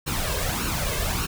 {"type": "noise with flanger", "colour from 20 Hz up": "pink", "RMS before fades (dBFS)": -26, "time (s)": [0.06, 1.27], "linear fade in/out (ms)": 20, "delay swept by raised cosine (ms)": [0.72, 1.92], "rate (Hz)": 1.7, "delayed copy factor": 0.65, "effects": []}